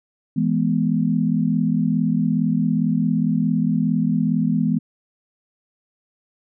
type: chord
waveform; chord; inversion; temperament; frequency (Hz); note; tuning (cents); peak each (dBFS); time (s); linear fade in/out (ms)
sine; E major; none; equal with one note detuned; 164.81 / 209.5 / 246.9; E3 / G#3 / B3; 0 / +15 / 0; -21; 0.36-4.79; 10
effects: none